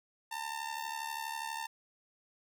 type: tone with amplitude modulation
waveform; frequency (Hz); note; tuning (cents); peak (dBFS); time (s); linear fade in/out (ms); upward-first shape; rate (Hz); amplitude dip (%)
sawtooth; 901; A5; +41; -30; 0.31-1.67; 10; sine; 72.3; 75
effects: none